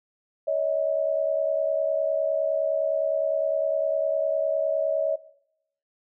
sine tone pair together, 564 / 633.8 Hz, C#5 / D#5, +30 / +32 cents, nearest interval major second, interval 202 cents, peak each -25 dBFS, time 0.47-5.16 s, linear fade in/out 10 ms, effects noise-tail reverb RT60 0.7 s tail -17 dB re dry

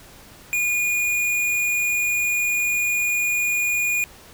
square tone, 2440 Hz, D#7, 34 cents flat, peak -20 dBFS, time 0.53-4.04 s, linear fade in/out 0 ms, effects pink hiss -46 dBFS RMS until 4.33 s

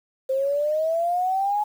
sine exponential sweep, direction up, 523.3 to 847 Hz, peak -20 dBFS, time 0.29-1.64 s, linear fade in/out 10 ms, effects 8-bit

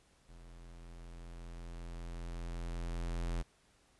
square tone with level ramp, 42.62 Hz, F1, 41 cents flat, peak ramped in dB -53 to -34 dBFS, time 0.28-3.43 s, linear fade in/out 20 ms, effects pink hiss -69 dBFS RMS until 3.99 s + resampled to 24000 Hz

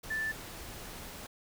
sine tone in noise, 1760 Hz, A6, in tune, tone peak -31 dBFS, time 0.1-0.32 s, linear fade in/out 10 ms, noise pink, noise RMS -45 dBFS, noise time 0.03-1.27 s, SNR +11 dB, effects none

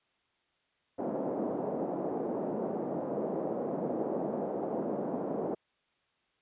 white band-pass noise, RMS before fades -34 dBFS, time 0.98-5.55 s, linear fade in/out 10 ms, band 180 to 630 Hz, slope 24 dB/octave, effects white hiss -74 dBFS RMS until 6.41 s + resampled to 8000 Hz

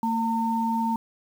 sine tone pair together, 227.1 / 909 Hz, A#3 / A#5, -45 / -44 cents, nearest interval 2 octaves, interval 2401 cents, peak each -25 dBFS, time 0.03-0.96 s, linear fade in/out 2 ms, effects 8-bit

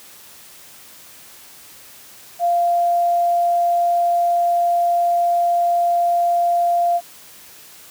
sine tone, 694 Hz, F5, 11 cents flat, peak -14 dBFS, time 2.39-7.01 s, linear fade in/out 50 ms, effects white hiss -43 dBFS RMS until 7.9 s + high-pass 60 Hz 12 dB/octave

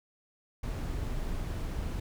brown noise, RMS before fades -34 dBFS, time 0.63-2 s, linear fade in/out 5 ms, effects none

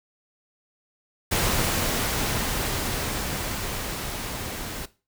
pink noise with level ramp, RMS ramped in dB -23 to -34 dBFS, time 1.31-4.86 s, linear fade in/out 10 ms, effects noise-tail reverb RT60 0.3 s tail -17 dB re dry

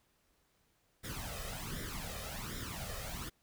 pink noise with flanger, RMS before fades -42 dBFS, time 1.03-3.3 s, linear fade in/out 20 ms, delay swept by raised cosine 0.55 to 1.65 ms, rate 1.3 Hz, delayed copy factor +0.7, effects pink hiss -74 dBFS RMS until 3.42 s

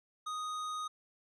sine tone with hard clipping, 1244.5 Hz, D#6, in tune, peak -38 dBFS, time 0.26-0.88 s, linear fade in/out 10 ms, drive 13 dB, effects resampled to 24000 Hz

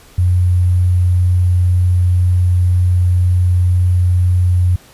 sine tone with sample-and-hold, 89.8 Hz, F2, 49 cents sharp, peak -9 dBFS, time 0.18-4.76 s, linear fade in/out 5 ms, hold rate 11025 Hz, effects pink hiss -44 dBFS RMS until 4.93 s + resampled to 32000 Hz

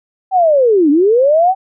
sine linear two-way sweep, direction down then up, 779 to 277.2 to 779 Hz, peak -7 dBFS, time 0.31-1.55 s, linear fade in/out 50 ms, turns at 0.9 s, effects none

